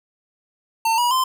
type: tone with pitch steps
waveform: square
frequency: 902 / 966.7 / 1036.1 Hz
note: A5 / B5 / C6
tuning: +43 / -37 / -17 cents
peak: -17 dBFS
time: 0.85-1.24 s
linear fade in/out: 5 ms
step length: 130 ms
effects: none